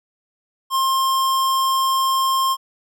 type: tone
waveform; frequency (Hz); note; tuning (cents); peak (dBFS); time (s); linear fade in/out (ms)
square; 1062; C6; +25; -17; 0.7-2.57; 50
effects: none